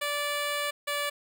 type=tone pair in turn; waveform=10% pulse; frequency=582 / 579.3 Hz; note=D5 / D5; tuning=-16 / -24 cents; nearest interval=unison; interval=8 cents; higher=first; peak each=-20 dBFS; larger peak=neither; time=0.01-0.71 / 0.87-1.1 s; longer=first; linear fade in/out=10 ms; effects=none